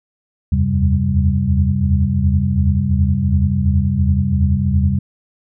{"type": "tone cluster", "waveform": "sine", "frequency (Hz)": [79.6, 82.4, 91.6, 133.3, 196], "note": ["D#2", "E2", "F#2", "C3", "G3"], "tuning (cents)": [40, 0, -17, 33, 0], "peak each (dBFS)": -19, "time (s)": [0.52, 4.99], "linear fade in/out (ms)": 5, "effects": []}